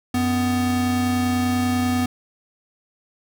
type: tone pair together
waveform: square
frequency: 93.19 / 249.4 Hz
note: F#2 / B3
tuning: +13 / +17 cents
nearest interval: octave + perfect fourth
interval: 1704 cents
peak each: -27 / -20 dBFS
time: 0.14-2.06 s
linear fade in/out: 5 ms
effects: none